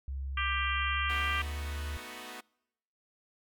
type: tone with pitch glide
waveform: sine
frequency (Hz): 67.7 to 73.4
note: C#2 to D2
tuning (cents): -40 to 0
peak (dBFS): -34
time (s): 0.08-1.97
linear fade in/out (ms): 0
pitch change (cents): +140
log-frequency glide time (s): 0.61-1.35
type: harmonic tone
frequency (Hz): 394.8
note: G4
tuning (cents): +12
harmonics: 3 / 4 / 5 / 6 / 7 / 8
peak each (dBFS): -34 / -37 / -37 / -37 / -38 / -39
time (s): 0.37-1.42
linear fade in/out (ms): 5
type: chord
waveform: 5% pulse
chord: B dominant seventh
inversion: third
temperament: equal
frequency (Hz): 220 / 246.9 / 311.1 / 370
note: A3 / B3 / D#4 / F#4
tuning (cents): 0 / 0 / 0 / 0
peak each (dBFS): -39 / -35 / -38 / -36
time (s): 1.09-2.41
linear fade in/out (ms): 10
effects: noise-tail reverb RT60 0.9 s tail -26 dB re dry